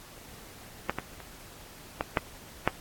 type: clicks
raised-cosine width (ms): 0.5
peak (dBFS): -10 / -15 / -29 / -12 / -7 / -6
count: 6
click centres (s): 0.896 / 0.986 / 1.203 / 2.009 / 2.172 / 2.676
effects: pink hiss -49 dBFS RMS until 2.8 s + AAC 64 kbps